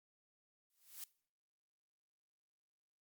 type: noise with exponential growth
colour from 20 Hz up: blue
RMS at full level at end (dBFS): -45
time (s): 0.7-1.04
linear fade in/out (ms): 2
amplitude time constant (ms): 72
effects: noise-tail reverb RT60 0.5 s tail -21 dB re dry + Opus 48 kbps